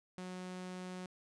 sawtooth tone, 183 Hz, F#3, 19 cents flat, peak -39 dBFS, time 0.18-1.06 s, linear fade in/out 0 ms, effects resampled to 22050 Hz

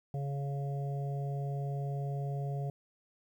harmonic tone, 140 Hz, C#3, 18 cents sharp, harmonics 1 / 3 / 4 / 5, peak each -33 / -45 / -48 / -45 dBFS, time 0.14-2.7 s, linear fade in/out 2 ms, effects 11-bit

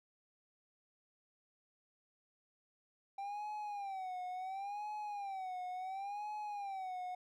triangle tone with vibrato, 784 Hz, G5, in tune, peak -38 dBFS, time 3.18-7.15 s, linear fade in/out 5 ms, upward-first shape sine, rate 0.71 Hz, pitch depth 130 cents each way, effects none

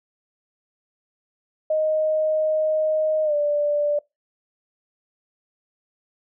sine tone with pitch glide, 622.3 to 587.4 Hz, D#5 to D5, 0 to 0 cents, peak -18 dBFS, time 1.7-3.99 s, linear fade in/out 5 ms, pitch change -100 cents, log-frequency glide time 3.24-3.34 s, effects noise-tail reverb RT60 0.2 s tail -24 dB re dry

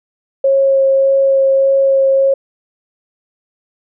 sine tone with vibrato, 542 Hz, C#5, 39 cents flat, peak -8 dBFS, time 0.44-2.34 s, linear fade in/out 5 ms, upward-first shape sine, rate 1.7 Hz, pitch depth 9 cents each way, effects none

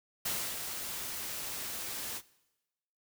white noise with ADSR envelope, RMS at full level -33 dBFS, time 0.25-2.22 s, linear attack 8 ms, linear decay 280 ms, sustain -6 dB, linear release 54 ms, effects noise-tail reverb RT60 1.0 s tail -21 dB re dry

